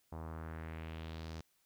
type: tone with low-pass filter sweep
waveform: sawtooth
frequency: 80.5 Hz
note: E2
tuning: 41 cents flat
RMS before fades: -45 dBFS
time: 0.12-1.41 s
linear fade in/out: 5 ms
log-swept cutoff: 920 to 5800 Hz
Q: 2.1
effects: white hiss -75 dBFS RMS until 1.65 s